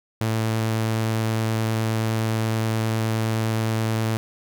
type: tone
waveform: sawtooth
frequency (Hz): 111.3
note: A2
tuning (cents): +20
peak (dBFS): -17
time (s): 0.21-4.17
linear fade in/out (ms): 0
effects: none